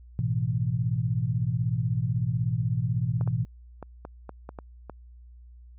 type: chord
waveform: sine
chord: A suspended second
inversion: none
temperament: equal with one note detuned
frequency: 107.3 / 123.47 / 164.81 Hz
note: A2 / B2 / E3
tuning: -43 / 0 / 0 cents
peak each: -29 / -26 / -31 dBFS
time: 0.19-3.45 s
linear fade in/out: 0 ms
type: clicks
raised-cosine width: 1 ms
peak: -24 dBFS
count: 8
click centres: 3.211 / 3.276 / 3.827 / 4.051 / 4.293 / 4.491 / 4.588 / 4.897 s
effects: added 60 Hz sine -46 dBFS peak until 5.78 s